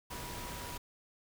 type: tone in noise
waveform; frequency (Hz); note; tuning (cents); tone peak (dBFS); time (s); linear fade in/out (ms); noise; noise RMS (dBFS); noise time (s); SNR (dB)
sine; 970; B5; -31; -48; 0.1-0.78; 10; pink; -43; 0.1-0.78; -8
effects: none